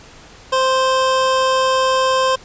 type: tone pair together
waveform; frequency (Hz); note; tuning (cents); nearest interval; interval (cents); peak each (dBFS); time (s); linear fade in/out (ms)
square; 521.9 / 1046.5; C5 / C6; -4 / 0; octave; 1204; -17; 0.52-2.36; 10
effects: pink hiss -42 dBFS RMS until 2.44 s + resampled to 16000 Hz